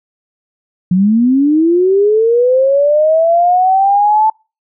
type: linear sweep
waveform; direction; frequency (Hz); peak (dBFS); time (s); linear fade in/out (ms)
sine; up; 174.61 to 880; -7; 0.91-4.3; 5
effects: noise-tail reverb RT60 0.3 s tail -26 dB re dry